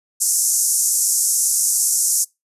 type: band-pass noise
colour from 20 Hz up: pink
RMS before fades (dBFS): -18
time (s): 0.2-2.25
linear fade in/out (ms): 20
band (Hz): 6000 to 12000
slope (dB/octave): 48
effects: noise-tail reverb RT60 0.2 s tail -24 dB re dry + resampled to 32000 Hz